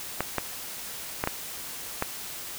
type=clicks; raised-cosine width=0.5 ms; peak=-10 dBFS; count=5; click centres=0.206 / 0.383 / 1.239 / 1.274 / 2.024 s; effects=white hiss -38 dBFS RMS until 2.58 s